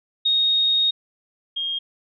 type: tone pair in turn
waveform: sine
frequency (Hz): 3729 / 3234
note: A#7 / G#7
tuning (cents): 0 / -47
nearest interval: major second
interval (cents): 247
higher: first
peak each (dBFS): -16 / -23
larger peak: first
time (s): 0.25-0.91 / 1.56-1.79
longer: first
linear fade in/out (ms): 10
effects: none